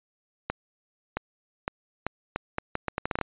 accelerating click train, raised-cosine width 0.5 ms, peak -12 dBFS, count 14, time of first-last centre 0.5-3.213 s, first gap 670 ms, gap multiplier 0.76, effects resampled to 8000 Hz

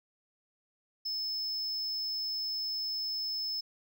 triangle tone, 5230 Hz, E8, 15 cents flat, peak -31 dBFS, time 1.05-3.61 s, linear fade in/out 10 ms, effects none

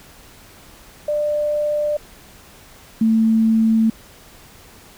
sine tone pair in turn, 595 / 222.9 Hz, D5 / A3, +22 / +23 cents, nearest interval octave + perfect fourth, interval 1699 cents, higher first, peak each -17 / -12 dBFS, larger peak second, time 1.08-1.97 / 3.01-3.9 s, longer neither, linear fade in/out 5 ms, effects pink hiss -45 dBFS RMS until 4.97 s

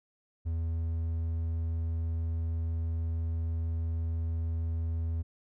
triangle tone, 82.1 Hz, E2, 6 cents flat, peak -27 dBFS, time 0.45-5.23 s, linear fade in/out 20 ms, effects none

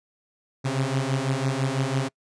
sawtooth beating tone pair, 130.81 / 136.81 Hz, C3 / C#3, 0 / -22 cents, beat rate 6 Hz, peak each -22 / -22 dBFS, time 0.64-2.09 s, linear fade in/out 20 ms, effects noise-tail reverb RT60 0.1 s tail -26 dB re dry + resampled to 22050 Hz

